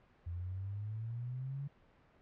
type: exponential sweep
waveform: sine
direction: up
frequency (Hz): 84.2 to 143.2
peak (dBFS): -38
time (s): 0.26-1.68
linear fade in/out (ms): 10
effects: pink hiss -66 dBFS RMS until 2.21 s + low-pass 2000 Hz 12 dB/octave